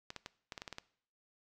clicks, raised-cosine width 0.2 ms, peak -25 dBFS, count 9, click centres 0.104 / 0.163 / 0.261 / 0.522 / 0.578 / 0.619 / 0.678 / 0.727 / 0.784 s, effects noise-tail reverb RT60 0.6 s tail -20 dB re dry

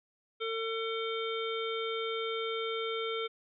harmonic tone, 450 Hz, A4, 39 cents sharp, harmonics 1 / 3 / 5 / 7 / 8, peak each -34 / -39 / -41 / -42 / -43 dBFS, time 0.4-3.28 s, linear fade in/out 20 ms, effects none

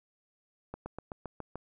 slowing click train, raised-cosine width 1 ms, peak -25 dBFS, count 7, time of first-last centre 0.74-1.556 s, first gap 120 ms, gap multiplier 1.05, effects none

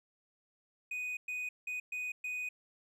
triangle tone bursts at uneven times, 2489 Hz, D#7, in tune, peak -34 dBFS, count 5, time 0.91-1.17 / 1.28-1.49 / 1.67-1.8 / 1.92-2.12 / 2.24-2.49 s, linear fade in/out 5 ms, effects none

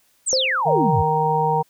sine exponential sweep, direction down, 8810 to 77.78 Hz, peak -18 dBFS, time 0.26-1.03 s, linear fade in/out 20 ms
sine tone with exponential decay, 523.3 Hz, C5, in tune, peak -16 dBFS, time 0.33-0.79 s, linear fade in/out 0 ms, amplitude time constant 98 ms
harmonic tone, 155.56 Hz, D#3, in tune, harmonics 1 / 3 / 5 / 6, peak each -24 / -23 / -22 / -20 dBFS, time 0.65-1.63 s, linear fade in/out 20 ms
effects white hiss -61 dBFS RMS until 1.69 s

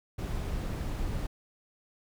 brown noise, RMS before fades -33 dBFS, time 0.18-1.27 s, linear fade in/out 10 ms, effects none

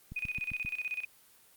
click train, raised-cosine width 5 ms, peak -30 dBFS, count 5, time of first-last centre 0.12-0.65 s, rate 7.55 Hz
sine tone with tremolo, 2489 Hz, D#7, in tune, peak -31 dBFS, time 0.16-1.05 s, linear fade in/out 5 ms, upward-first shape square, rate 16 Hz, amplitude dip 80%
effects white hiss -61 dBFS RMS until 1.56 s + Opus 24 kbps

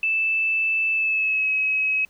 sine tone with pitch glide, 2637 to 2557 Hz, E7 to D#7, 0 to +47 cents, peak -19 dBFS, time 0.03-2.05 s, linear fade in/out 2 ms, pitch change -53 cents, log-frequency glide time 0.92-1.5 s, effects pink hiss -59 dBFS RMS until 2.09 s

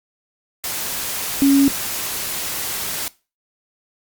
sine tone in noise, 277.2 Hz, C#4, in tune, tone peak -10 dBFS, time 1.42-1.68 s, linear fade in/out 0 ms, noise white, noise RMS -25 dBFS, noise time 0.64-3.08 s, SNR +12 dB, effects noise-tail reverb RT60 0.3 s tail -20 dB re dry + Opus 48 kbps

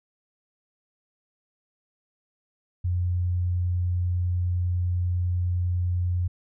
sine tone, 89 Hz, F2, 33 cents sharp, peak -22 dBFS, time 2.84-6.28 s, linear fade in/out 10 ms, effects none

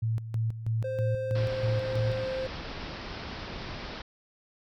sine tone with tremolo, 112.5 Hz, A2, 39 cents sharp, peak -25 dBFS, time 0.02-2.25 s, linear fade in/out 10 ms, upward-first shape square, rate 3.1 Hz, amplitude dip 70%
triangle tone, 523.3 Hz, C5, in tune, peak -28 dBFS, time 0.84-2.47 s, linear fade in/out 5 ms
pink low-pass noise, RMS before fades -39 dBFS, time 1.35-4.02 s, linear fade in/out 5 ms, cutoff 5400 Hz, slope 96 dB/octave
effects none

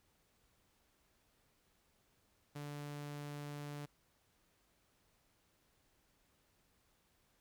sawtooth tone, 145.8 Hz, D3, 12 cents flat, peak -40 dBFS, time 2.55-3.86 s, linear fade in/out 10 ms, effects pink hiss -75 dBFS RMS until 7.4 s

